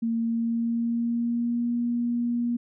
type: tone with pitch glide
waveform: sine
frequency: 229.2 to 238.5 Hz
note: A#3 to A#3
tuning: -29 to +40 cents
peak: -23 dBFS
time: 0.02-2.57 s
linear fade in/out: 10 ms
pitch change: +69 cents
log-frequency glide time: 0.18-1.72 s
effects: none